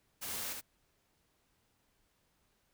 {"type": "noise with echo", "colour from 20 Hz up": "white", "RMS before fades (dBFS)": -41, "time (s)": [0.21, 0.54], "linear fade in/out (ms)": 20, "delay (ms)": 74, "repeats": 1, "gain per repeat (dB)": -3, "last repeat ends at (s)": 0.614, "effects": ["pink hiss -75 dBFS RMS until 2.73 s"]}